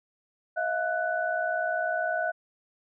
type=tone cluster; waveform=sine; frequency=641 / 701 / 1489 Hz; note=E5 / F5 / F#6; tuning=-49 / +6 / +11 cents; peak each=-30 dBFS; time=0.56-2.32 s; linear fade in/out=20 ms; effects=none